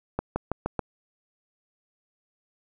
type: accelerating click train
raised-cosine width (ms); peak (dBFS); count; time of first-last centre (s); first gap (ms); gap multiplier
1; -12; 5; 0.19-0.793; 170; 0.92
effects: none